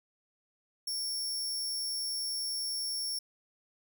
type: tone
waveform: sawtooth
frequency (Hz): 5470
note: F8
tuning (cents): -37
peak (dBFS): -30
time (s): 0.87-3.19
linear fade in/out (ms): 5
effects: none